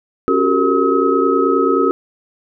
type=tone cluster; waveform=sine; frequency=275.5 / 364.7 / 394.2 / 458 / 1278 Hz; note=C#4 / F#4 / G4 / A#4 / D#6; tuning=-11 / -25 / +10 / -31 / +46 cents; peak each=-18 dBFS; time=0.28-1.91 s; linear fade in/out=0 ms; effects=none